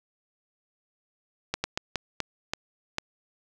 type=slowing click train; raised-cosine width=0.2 ms; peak=-10 dBFS; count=7; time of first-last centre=1.54-2.984 s; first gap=100 ms; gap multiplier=1.35; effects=none